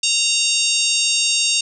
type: harmonic tone with a mistuned harmonic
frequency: 926 Hz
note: A#5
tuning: 12 cents flat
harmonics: 3 / 4 / 5 / 6 / 7 / 8 / 9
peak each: -21 / -22 / -23 / -24 / -24 / -25 / -26 dBFS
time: 0.03-1.61 s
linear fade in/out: 5 ms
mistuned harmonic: 9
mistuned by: +47 cents
effects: none